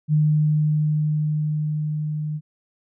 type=tone with level ramp; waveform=sine; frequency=152.1 Hz; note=D#3; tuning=39 cents flat; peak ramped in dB=-14 to -24 dBFS; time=0.08-2.41 s; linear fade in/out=50 ms; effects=none